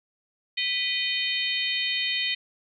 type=harmonic tone with a mistuned harmonic; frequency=615 Hz; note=D#5; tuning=20 cents flat; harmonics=3 / 4 / 5 / 6 / 7; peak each=-32 / -30 / -29 / -32 / -33 dBFS; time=0.57-2.35 s; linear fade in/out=10 ms; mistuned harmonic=3; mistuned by=+120 cents; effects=none